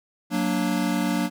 square chord, Gb augmented, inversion none, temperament equal, 185 / 233.1 / 293.7 Hz, Gb3 / Bb3 / D4, 0 / 0 / 0 cents, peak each -27 dBFS, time 0.3-1.3 s, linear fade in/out 50 ms, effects none

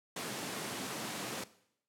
pink high-pass noise, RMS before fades -40 dBFS, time 0.16-1.44 s, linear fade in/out 5 ms, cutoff 150 Hz, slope 24 dB/octave, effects noise-tail reverb RT60 0.7 s tail -17 dB re dry + low-pass 12000 Hz 12 dB/octave

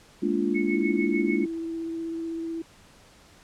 sine chord, Bb dominant seventh, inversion third, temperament just, 209.8 / 233.1 / 291.4 / 349.6 Hz, Ab3 / Bb3 / D4 / F4, +18 / 0 / -13 / +2 cents, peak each -28 / -30 / -27 / -27 dBFS, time 0.22-1.46 s, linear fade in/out 10 ms
sine tone with tremolo, 2200 Hz, C#7, 14 cents flat, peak -29 dBFS, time 0.54-1.45 s, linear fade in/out 20 ms, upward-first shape sine, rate 6.7 Hz, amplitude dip 85%
sine tone with vibrato, 329.5 Hz, E4, 1 cent flat, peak -29 dBFS, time 0.74-2.62 s, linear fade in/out 5 ms, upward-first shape sine, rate 16 Hz, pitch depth 11 cents each way
effects pink hiss -54 dBFS RMS until 3.43 s + low-pass 9000 Hz 12 dB/octave

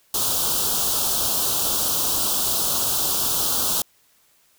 white band-stop noise, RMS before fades -22 dBFS, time 0.14-3.82 s, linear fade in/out 2 ms, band 1400 to 3000 Hz, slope 48 dB/octave, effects white hiss -60 dBFS RMS until 4.58 s

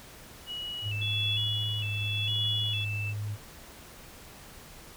sine tone with vibrato, 2778 Hz, F7, 10 cents flat, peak -34 dBFS, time 0.46-3.14 s, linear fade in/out 50 ms, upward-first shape square, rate 1.1 Hz, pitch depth 84 cents each way
sine tone, 104.3 Hz, G#2, 8 cents sharp, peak -31 dBFS, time 0.82-3.38 s, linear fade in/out 50 ms
sine tone with tremolo, 3397 Hz, G#7, 38 cents sharp, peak -27 dBFS, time 1.01-2.85 s, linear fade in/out 10 ms, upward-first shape triangle, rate 0.86 Hz, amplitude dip 80%
effects pink hiss -49 dBFS RMS until 4.96 s

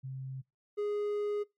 sine / triangle tone pair in turn, 132.3 / 414.4 Hz, C3 / G#4, +20 / -4 cents, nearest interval octave + minor sixth, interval 1976 cents, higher second, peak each -37 / -28 dBFS, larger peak second, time 0.03-0.42 / 0.77-1.44 s, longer second, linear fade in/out 20 ms, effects noise-tail reverb RT60 0.2 s tail -23 dB re dry + MP3 64 kbps

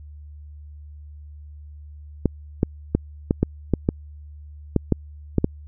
clicks, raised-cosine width 3 ms, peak -4 dBFS, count 11, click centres 2.257 / 2.631 / 2.95 / 3.309 / 3.43 / 3.737 / 3.889 / 4.763 / 4.923 / 5.383 / 5.444 s, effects added 74 Hz sine -38 dBFS peak until 5.67 s

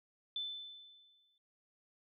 sine tone with exponential decay, 3520 Hz, A7, in tune, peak -35 dBFS, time 0.36-1.38 s, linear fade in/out 2 ms, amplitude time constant 220 ms, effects none

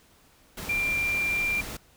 sine tone in noise, 2375 Hz, D7, 19 cents sharp, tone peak -24 dBFS, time 0.69-1.61 s, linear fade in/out 5 ms, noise pink, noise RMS -37 dBFS, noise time 0.57-1.77 s, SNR +10 dB, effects pink hiss -59 dBFS RMS until 1.96 s

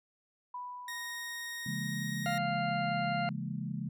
sine tone with exponential decay, 987.8 Hz, B5, in tune, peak -37 dBFS, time 0.54-2.66 s, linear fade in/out 5 ms, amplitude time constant 460 ms
sawtooth tone with pitch glide, 1864.7 to 1875.5 Hz, A#6 to A#6, 0 to +10 cents, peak -35 dBFS, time 0.88-2.38 s, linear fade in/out 2 ms, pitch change +10 cents, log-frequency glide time 1.6-2.06 s
sine chord, A# half-diminished seventh, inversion first, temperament equal with one note detuned, 138.59 / 168.76 / 207.7 / 233.1 Hz, C#3 / E3 / G#3 / A#3, 0 / +41 / 0 / 0 cents, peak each -39 / -39 / -39 / -44 dBFS, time 1.66-3.89 s, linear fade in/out 5 ms
harmonic tone, 698.5 Hz, F5, in tune, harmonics 1 / 2 / 3 / 4 / 6, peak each -32 / -38 / -42 / -44 / -48 dBFS, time 2.26-3.29 s, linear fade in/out 0 ms
effects none

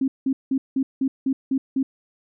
sine tone bursts, 267.2 Hz, C4, 36 cents sharp, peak -18 dBFS, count 8, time 0.01-1.83 s, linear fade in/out 5 ms, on 70 ms, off 180 ms, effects none

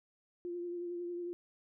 sine tone with vibrato, 349.2 Hz, F4, in tune, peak -37 dBFS, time 0.45-1.33 s, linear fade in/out 0 ms, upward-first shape triangle, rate 11 Hz, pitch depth 29 cents each way, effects none

